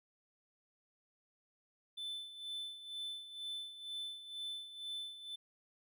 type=tone with tremolo; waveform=triangle; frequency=3520 Hz; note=A7; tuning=in tune; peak=-38 dBFS; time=1.97-5.36 s; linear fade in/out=10 ms; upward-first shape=sine; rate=2.1 Hz; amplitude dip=70%; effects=none